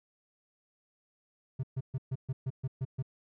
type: tone bursts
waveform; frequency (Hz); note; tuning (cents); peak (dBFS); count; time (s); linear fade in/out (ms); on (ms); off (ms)
triangle; 131; C3; +2; -28; 9; 1.59-3.026; 10; 44; 130
effects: none